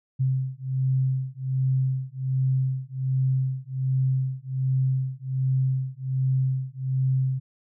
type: beating tone pair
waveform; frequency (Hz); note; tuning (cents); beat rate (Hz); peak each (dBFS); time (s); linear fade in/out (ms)
sine; 130.81 / 132.11; C3 / C3; 0 / +17; 1.3; -25; 0.19-7.4; 20
effects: none